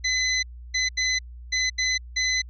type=tone bursts at uneven times; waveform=20% pulse; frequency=2022 Hz; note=B6; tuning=40 cents sharp; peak=-16 dBFS; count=6; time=0.04-0.43 / 0.74-0.89 / 0.97-1.19 / 1.52-1.7 / 1.78-1.98 / 2.16-2.42 s; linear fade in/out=10 ms; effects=added 60 Hz sine -38 dBFS peak until 2.49 s + resampled to 16000 Hz